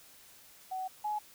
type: tone pair in turn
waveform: sine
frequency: 751 / 843 Hz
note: F#5 / G#5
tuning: +26 / +26 cents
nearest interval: major second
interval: 200 cents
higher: second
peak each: -34 / -31 dBFS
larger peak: second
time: 0.71-0.88 / 1.04-1.19 s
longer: first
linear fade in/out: 10 ms
effects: white hiss -57 dBFS RMS until 1.34 s